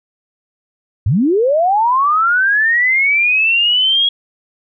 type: linear sweep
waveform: sine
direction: up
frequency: 81.2 to 3322 Hz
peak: -10 dBFS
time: 1.06-4.09 s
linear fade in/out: 5 ms
effects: none